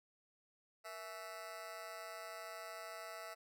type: tone with amplitude modulation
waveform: 20% pulse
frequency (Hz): 659.3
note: E5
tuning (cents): 0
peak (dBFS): -38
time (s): 0.84-3.35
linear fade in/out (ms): 20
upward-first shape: sine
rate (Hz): 187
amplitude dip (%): 85
effects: none